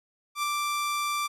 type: tone with ADSR envelope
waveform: sawtooth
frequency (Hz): 1175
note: D6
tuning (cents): +1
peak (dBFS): -21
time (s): 0.35-1.28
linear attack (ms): 79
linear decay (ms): 10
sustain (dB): -2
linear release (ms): 22
effects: resampled to 32000 Hz